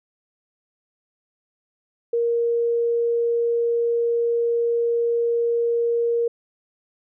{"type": "tone", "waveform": "sine", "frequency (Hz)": 468.8, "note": "A#4", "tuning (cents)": 10, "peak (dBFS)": -18, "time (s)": [2.13, 6.28], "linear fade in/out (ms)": 5, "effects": []}